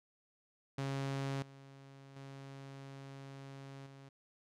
sawtooth tone with level steps, 136.8 Hz, C#3, 23 cents flat, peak -32 / -50 / -44 / -49 dBFS, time 0.78-4.09 s, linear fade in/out 5 ms, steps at 1.42 / 2.16 / 3.86 s, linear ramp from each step 5 ms, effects low-pass 7000 Hz 12 dB/octave

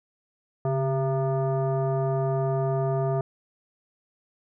sine tone with frequency modulation, 138.4 Hz, C#3, 2 cents flat, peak -22 dBFS, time 0.65-3.21 s, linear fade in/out 2 ms, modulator 534 Hz, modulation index 1.1, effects none

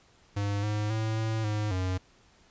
square tone with pitch steps, 101.5 / 105.4 / 110.2 / 110.9 / 105.8 / 92.5 Hz, G#2 / G#2 / A2 / A2 / G#2 / F#2, -39 / +26 / +3 / +14 / +33 / 0 cents, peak -28 dBFS, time 0.36-1.98 s, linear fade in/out 10 ms, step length 270 ms, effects pink hiss -61 dBFS RMS until 2.5 s + resampled to 16000 Hz

